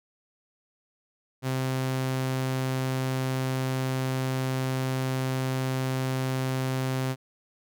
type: tone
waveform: sawtooth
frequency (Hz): 130.81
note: C3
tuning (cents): 0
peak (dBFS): -22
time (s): 1.42-7.16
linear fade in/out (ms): 50
effects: none